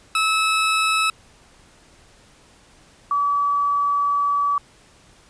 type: tone pair in turn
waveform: 20% pulse / sine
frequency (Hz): 1300 / 1146.2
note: E6 / D6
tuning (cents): -24 / -42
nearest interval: major second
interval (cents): 218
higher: first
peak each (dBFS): -12 / -17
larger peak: first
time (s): 0.15-1.1 / 3.11-4.58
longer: second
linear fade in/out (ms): 2
effects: pink hiss -52 dBFS RMS until 5.29 s + resampled to 22050 Hz